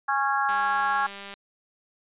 harmonic tone, 275.5 Hz, C#4, 11 cents flat, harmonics 3 / 4 / 5 / 6, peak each -26 / -27 / -28 / -29 dBFS, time 0.08-1.07 s, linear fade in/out 10 ms
click train, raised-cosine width 0.2 ms, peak -22 dBFS, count 170, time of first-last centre 0.49-1.339 s, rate 199 Hz
effects resampled to 8000 Hz

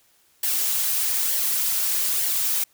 blue noise with flanger, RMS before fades -23 dBFS, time 0.43-2.64 s, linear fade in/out 5 ms, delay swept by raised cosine 0.78 to 5.18 ms, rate 1.1 Hz, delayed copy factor -0.5, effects white hiss -61 dBFS RMS until 2.73 s

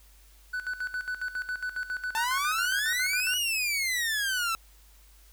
triangle tone with tremolo, 1494 Hz, F#6, 16 cents sharp, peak -27 dBFS, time 0.53-3.38 s, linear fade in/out 10 ms, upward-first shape square, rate 7.3 Hz, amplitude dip 75%
sawtooth exponential two-way sweep, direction up then down, 880 to 2939 to 1312 Hz, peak -23 dBFS, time 2.15-4.55 s, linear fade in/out 0 ms, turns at 3.37 s
effects added 50 Hz sine -54 dBFS peak until 5.32 s + white hiss -60 dBFS RMS until 5.32 s

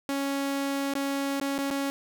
sawtooth tone with dropouts, 277.2 Hz, C#4, in tune, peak -23 dBFS, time 0.09-1.9 s, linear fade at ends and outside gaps 0 ms, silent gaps 0.937-0.953 / 1.399-1.413 / 1.581-1.587 / 1.704-1.711 s, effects 10-bit

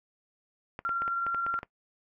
clicks, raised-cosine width 0.5 ms, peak -23 dBFS, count 9, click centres 0.791 / 0.892 / 1.02 / 1.079 / 1.266 / 1.346 / 1.465 / 1.541 / 1.631 s
sine tone with tremolo, 1375 Hz, F6, 27 cents flat, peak -26 dBFS, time 0.85-1.59 s, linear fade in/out 0 ms, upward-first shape sine, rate 19 Hz, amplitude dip 25%
effects noise-tail reverb RT60 0.1 s tail -20 dB re dry

